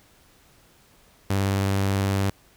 sawtooth tone with vibrato, 98 Hz, G2, in tune, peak -17 dBFS, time 1.3-2.3 s, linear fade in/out 5 ms, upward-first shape square, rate 19 Hz, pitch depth 14 cents each way, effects pink hiss -57 dBFS RMS until 2.56 s

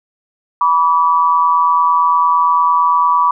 sine tone pair together, 980 / 1148.8 Hz, B5 / D6, -14 / -39 cents, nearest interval minor third, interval 275 cents, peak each -12 dBFS, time 0.61-3.31 s, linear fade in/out 2 ms, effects none

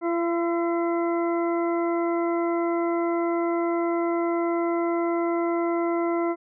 harmonic tone with a mistuned harmonic, 339.8 Hz, F4, 47 cents flat, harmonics 1 / 2 / 3 / 4 / 6, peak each -23 / -29 / -33 / -35 / -39 dBFS, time 0.01-6.36 s, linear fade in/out 50 ms, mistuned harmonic 4, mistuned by -18 cents, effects none

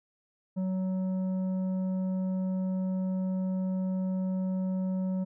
triangle tone with tanh clipping, 186.9 Hz, F#3, 18 cents sharp, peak -29 dBFS, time 0.56-5.25 s, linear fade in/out 20 ms, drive 12 dB, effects none

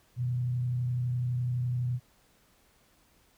sine tone with frequency modulation, 123.5 Hz, B2, in tune, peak -27 dBFS, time 0.16-2 s, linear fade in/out 50 ms, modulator 31.9 Hz, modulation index 0.26, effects pink hiss -65 dBFS RMS until 3.37 s

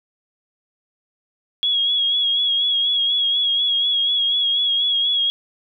sine tone with vibrato, 3322 Hz, G#7, in tune, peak -16 dBFS, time 1.63-5.3 s, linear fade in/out 0 ms, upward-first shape sine, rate 4.1 Hz, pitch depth 37 cents each way, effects none

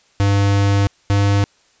square tone pair in turn, 100 / 100.48 Hz, G2 / G2, +35 / +43 cents, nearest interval unison, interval 8 cents, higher second, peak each -13 dBFS, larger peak neither, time 0.2-0.87 / 1.1-1.44 s, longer first, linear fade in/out 0 ms, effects white hiss -56 dBFS RMS until 1.8 s + resampled to 16000 Hz

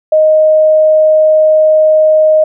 sine tone, 622.3 Hz, D#5, in tune, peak -4 dBFS, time 0.12-2.44 s, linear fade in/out 5 ms, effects none

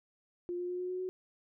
sine tone with pitch steps, 352.2 / 355.7 / 359.2 / 362.7 / 366.3 / 369.9 Hz, F4 / F4 / F4 / F#4 / F#4 / F#4, +15 / +32 / +49 / -34 / -17 / 0 cents, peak -34 dBFS, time 0.49-1.09 s, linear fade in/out 0 ms, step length 100 ms, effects none

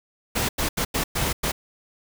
pink noise bursts at uneven times, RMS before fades -24 dBFS, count 6, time 0.35-0.49 / 0.58-0.69 / 0.77-0.85 / 0.94-1.04 / 1.15-1.33 / 1.43-1.52 s, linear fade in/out 10 ms, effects none

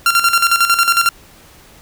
sawtooth tone with tremolo, 1378 Hz, F6, 24 cents flat, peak -5 dBFS, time 0.06-1.09 s, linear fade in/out 2 ms, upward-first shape square, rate 11 Hz, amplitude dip 65%, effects pink hiss -44 dBFS RMS until 1.81 s

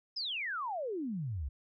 sine exponential sweep, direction down, 5290 to 61.74 Hz, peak -34 dBFS, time 0.16-1.49 s, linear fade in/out 10 ms, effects none

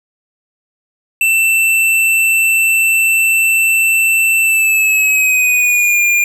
square tone with pitch glide, 2672 to 2408 Hz, E7 to D7, +23 to +43 cents, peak -10 dBFS, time 1.21-6.24 s, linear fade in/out 2 ms, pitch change -180 cents, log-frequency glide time 4.41-6.02 s, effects none

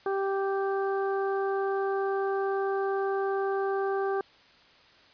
harmonic tone, 391.1 Hz, G4, 4 cents flat, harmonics 1 / 2 / 3 / 4, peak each -27 / -33 / -37 / -39 dBFS, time 0.06-4.21 s, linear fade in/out 2 ms, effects white hiss -57 dBFS RMS until 5.13 s + resampled to 11025 Hz

